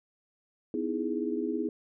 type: chord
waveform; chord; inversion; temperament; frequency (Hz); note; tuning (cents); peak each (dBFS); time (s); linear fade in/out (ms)
sine; E major seventh; second; equal with one note detuned; 251 / 311.1 / 329.6 / 415.3; B3 / D#4 / E4 / G#4; +28 / 0 / 0 / 0; -34; 0.74-1.69; 2
effects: none